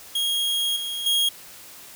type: tone with level steps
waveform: 45% pulse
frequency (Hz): 3272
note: G#7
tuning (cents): -26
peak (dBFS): -21 / -27 / -18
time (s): 0.15-1.29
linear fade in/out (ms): 5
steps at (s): 0.76 / 1.06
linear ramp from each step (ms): 5
effects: white hiss -44 dBFS RMS until 1.95 s